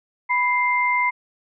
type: tone pair together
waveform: sine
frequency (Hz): 987.8 / 2093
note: B5 / C7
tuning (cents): 0 / 0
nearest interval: octave + minor second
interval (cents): 1300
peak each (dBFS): -20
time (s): 0.29-1.11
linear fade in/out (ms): 20
effects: none